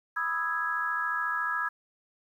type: chord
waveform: sine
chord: E major seventh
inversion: second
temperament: equal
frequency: 987.8 / 1244.5 / 1318.5 / 1661.2 Hz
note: B5 / D#6 / E6 / G#6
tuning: 0 / 0 / 0 / 0 cents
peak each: -36 / -35 / -33 / -30 dBFS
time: 0.16-1.69 s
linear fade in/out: 10 ms
effects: 10-bit